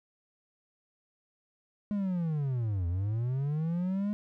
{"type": "linear two-way sweep", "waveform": "triangle", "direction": "down then up", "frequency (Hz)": [210.2, 83.4, 210.2], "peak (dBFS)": -26, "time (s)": [1.91, 4.13], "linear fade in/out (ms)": 0, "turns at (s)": 2.87, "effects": []}